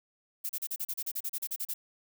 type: noise bursts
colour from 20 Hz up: violet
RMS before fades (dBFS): -34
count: 15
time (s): 0.44-1.74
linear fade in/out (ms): 10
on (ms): 54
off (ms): 35
effects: none